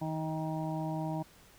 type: harmonic tone with a mistuned harmonic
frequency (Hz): 157.6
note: D#3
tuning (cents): +23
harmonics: 1 / 2 / 4 / 5 / 6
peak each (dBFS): -35 / -38 / -41 / -42 / -43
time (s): 0.01-1.23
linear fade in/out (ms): 10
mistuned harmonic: 1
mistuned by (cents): +19
effects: pink hiss -59 dBFS RMS until 1.58 s